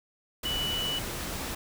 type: tone in noise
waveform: sine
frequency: 2960 Hz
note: F#7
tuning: in tune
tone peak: -29 dBFS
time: 0.45-0.99 s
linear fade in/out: 5 ms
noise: pink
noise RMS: -35 dBFS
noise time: 0.43-1.55 s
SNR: +3 dB
effects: none